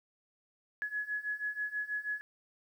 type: beating tone pair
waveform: sine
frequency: 1688 / 1694.2 Hz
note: G#6 / G#6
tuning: +28 / +34 cents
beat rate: 6.2 Hz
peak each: -38 / -36 dBFS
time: 0.82-2.21 s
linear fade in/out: 0 ms
effects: 11-bit